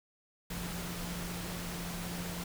sine tone in noise, 174.61 Hz, F3, in tune, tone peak -40 dBFS, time 0.5-2.44 s, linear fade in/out 5 ms, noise pink, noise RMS -41 dBFS, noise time 0.5-2.44 s, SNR -2 dB, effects none

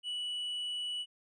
triangle tone, 2950 Hz, F#7, 6 cents flat, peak -33 dBFS, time 0.03-1.06 s, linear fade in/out 50 ms, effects resampled to 22050 Hz

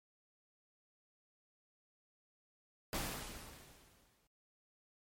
pink noise with exponential decay, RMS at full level -37 dBFS, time 2.93-4.27 s, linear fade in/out 1 ms, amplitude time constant 290 ms, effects MP3 64 kbps

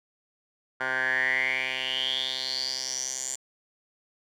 10% pulse tone with band-pass filter sweep, 130 Hz, C3, 11 cents flat, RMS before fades -29 dBFS, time 0.8-3.36 s, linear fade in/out 10 ms, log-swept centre 1400 to 7400 Hz, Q 8.1, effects none

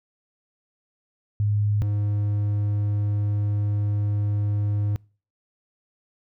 sine / triangle tone pair in turn, 103.83 / 103.23 Hz, G#2 / G#2, 0 / -10 cents, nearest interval unison, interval 10 cents, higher first, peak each -19 / -19 dBFS, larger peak neither, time 1.4-1.82 / 1.82-4.96 s, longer second, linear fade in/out 0 ms, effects noise-tail reverb RT60 0.4 s tail -26 dB re dry

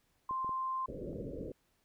sine tone, 1046.5 Hz, C6, in tune, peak -33 dBFS, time 0.29-0.86 s, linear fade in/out 5 ms
clicks, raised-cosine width 2 ms, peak -35 dBFS, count 4, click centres 0.31 / 0.446 / 0.493 / 1.131 s
white low-pass noise, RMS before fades -42 dBFS, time 0.88-1.52 s, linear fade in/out 5 ms, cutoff 570 Hz, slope 96 dB/octave
effects pink hiss -75 dBFS RMS until 1.84 s

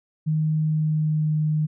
sine tone with pitch glide, 155.56 to 153.68 Hz, D#3 to D#3, 0 to -21 cents, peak -19 dBFS, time 0.26-1.67 s, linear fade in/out 20 ms, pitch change -21 cents, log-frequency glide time 0.59-1.34 s, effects none

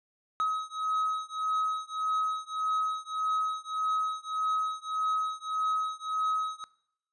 triangle beating tone pair, 1272 / 1273.7 Hz, D#6 / D#6, +38 / +40 cents, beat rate 1.7 Hz, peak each -29 dBFS, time 0.4-6.64 s, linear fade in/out 0 ms, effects noise-tail reverb RT60 0.7 s tail -20 dB re dry + resampled to 22050 Hz

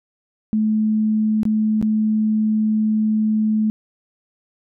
sine tone with dropouts, 216.1 Hz, A3, 31 cents flat, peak -15 dBFS, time 0.53-3.7 s, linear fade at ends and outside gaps 0 ms, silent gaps 1.432-1.453 / 1.814-1.826 s, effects none

